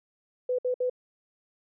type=tone bursts; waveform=sine; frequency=501 Hz; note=B4; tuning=25 cents sharp; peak=-24 dBFS; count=3; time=0.49-0.898 s; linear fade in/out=5 ms; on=96 ms; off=60 ms; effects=none